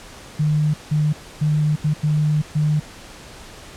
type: tone bursts at uneven times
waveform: sine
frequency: 151.4 Hz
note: D#3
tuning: 47 cents flat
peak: -15 dBFS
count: 6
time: 0.39-0.74 / 0.91-1.13 / 1.41-1.76 / 1.84-1.94 / 2.03-2.42 / 2.55-2.8 s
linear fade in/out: 10 ms
effects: pink hiss -40 dBFS RMS until 3.76 s + low-pass 9000 Hz 12 dB/octave